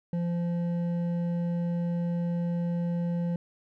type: tone with hard clipping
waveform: sine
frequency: 172.3 Hz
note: F3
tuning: 23 cents flat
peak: -28 dBFS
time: 0.13-3.36 s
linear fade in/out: 2 ms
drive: 7 dB
effects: none